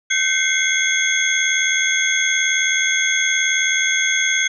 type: tone cluster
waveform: sine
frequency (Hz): 1537 / 2093 / 2172 / 3361 / 6390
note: G6 / C7 / C#7 / G#7 / G8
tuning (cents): -35 / 0 / -36 / +20 / +32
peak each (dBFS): -22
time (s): 0.1-4.48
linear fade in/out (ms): 10
effects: none